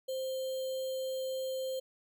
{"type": "tone with sample-and-hold", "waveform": "sine", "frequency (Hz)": 523.3, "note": "C5", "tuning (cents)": 0, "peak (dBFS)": -33, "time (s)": [0.08, 1.8], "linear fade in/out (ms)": 10, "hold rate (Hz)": 3675, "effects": []}